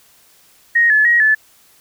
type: tone with pitch steps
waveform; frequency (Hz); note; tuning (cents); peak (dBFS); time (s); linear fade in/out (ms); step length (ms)
sine; 1872 / 1722 / 1893 / 1737; A#6 / A6 / A#6 / A6; +7 / -38 / +26 / -23; -9; 0.75-1.35; 10; 150
effects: white hiss -51 dBFS RMS until 1.8 s